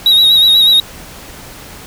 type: tone with vibrato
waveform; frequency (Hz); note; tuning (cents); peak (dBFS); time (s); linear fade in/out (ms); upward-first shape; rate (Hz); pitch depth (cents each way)
triangle; 3814; A#7; +39; -4; 0.06-0.8; 2; sine; 8.2; 47
effects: pink hiss -33 dBFS RMS until 1.86 s